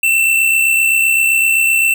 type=tone with amplitude modulation; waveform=square; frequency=2683 Hz; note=E7; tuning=30 cents sharp; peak=-9 dBFS; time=0.03-1.94 s; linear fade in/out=5 ms; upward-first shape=sine; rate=67.7 Hz; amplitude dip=40%; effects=none